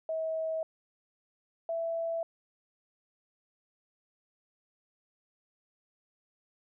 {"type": "tone pair in turn", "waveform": "sine", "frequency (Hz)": [642, 663.5], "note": ["E5", "E5"], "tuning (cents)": [-46, 11], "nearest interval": "minor second", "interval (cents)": 57, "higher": "second", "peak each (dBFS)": [-30, -30], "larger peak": "neither", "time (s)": [[0.09, 0.63], [1.69, 2.23]], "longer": "neither", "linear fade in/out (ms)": 2, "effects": []}